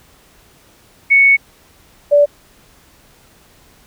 sine tone pair in turn, 2217 / 580.6 Hz, C#7 / D5, 0 / -20 cents, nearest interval octave + major seventh, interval 2320 cents, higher first, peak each -6 dBFS, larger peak neither, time 1.1-1.37 / 2.11-2.26 s, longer first, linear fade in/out 20 ms, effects pink hiss -49 dBFS RMS until 3.86 s

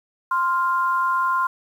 sine tone pair together, 1046.5 / 1396.9 Hz, C6 / F6, 0 / 0 cents, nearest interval perfect fourth, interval 500 cents, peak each -19 / -24 dBFS, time 0.31-1.47 s, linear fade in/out 5 ms, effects 8-bit

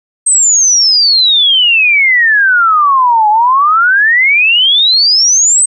sine exponential two-way sweep, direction down then up, 8380 to 830.6 to 8380 Hz, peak -5 dBFS, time 0.26-5.66 s, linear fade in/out 10 ms, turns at 3.29 s, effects none

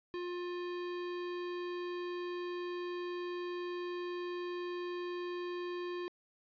square tone, 354 Hz, F4, 23 cents sharp, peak -38 dBFS, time 0.14-6.08 s, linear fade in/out 0 ms, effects resampled to 11025 Hz + 12-bit

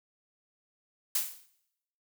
blue noise with exponential decay, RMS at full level -25 dBFS, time 1.15-1.46 s, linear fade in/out 5 ms, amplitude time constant 66 ms, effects noise-tail reverb RT60 0.8 s tail -18 dB re dry

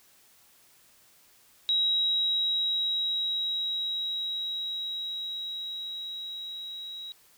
sine tone with level ramp, 3842 Hz, B7, 48 cents flat, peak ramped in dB -22 to -37 dBFS, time 1.69-7.12 s, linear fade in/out 0 ms, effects white hiss -60 dBFS RMS until 7.37 s

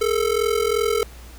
square ring-modulated tone, 440 Hz, A4, in tune, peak -16 dBFS, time 0.01-1.03 s, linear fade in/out 0 ms, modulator 21.4 Hz, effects added 60 Hz sine -39 dBFS peak until 1.38 s + pink hiss -46 dBFS RMS until 1.38 s

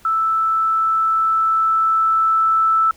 sine tone with level ramp, 1318.5 Hz, E6, in tune, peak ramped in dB -15 to -12 dBFS, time 0.05-2.91 s, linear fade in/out 2 ms, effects pink hiss -50 dBFS RMS until 2.96 s

